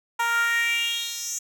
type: tone with high-pass filter sweep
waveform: 10% pulse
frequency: 466.2 Hz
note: A#4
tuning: in tune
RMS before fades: -25 dBFS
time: 0.19-1.39 s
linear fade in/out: 10 ms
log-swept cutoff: 1000 to 6700 Hz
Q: 4.5
effects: none